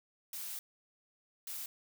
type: noise bursts at uneven times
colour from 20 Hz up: blue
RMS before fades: -42 dBFS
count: 2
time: 0.33-0.59 / 1.47-1.66 s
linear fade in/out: 2 ms
effects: none